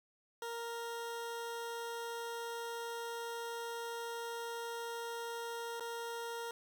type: tone with dropouts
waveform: 20% pulse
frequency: 466.2 Hz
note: A#4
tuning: in tune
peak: -35 dBFS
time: 0.42-6.51 s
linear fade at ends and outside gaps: 2 ms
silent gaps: 5.798-5.806 s
effects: 11-bit